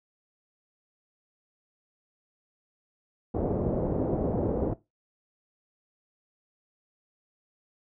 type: low-pass noise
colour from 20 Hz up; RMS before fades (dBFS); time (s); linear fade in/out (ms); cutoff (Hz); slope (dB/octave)
white; -28; 3.34-4.74; 10; 550; 24
effects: noise-tail reverb RT60 0.2 s tail -17 dB re dry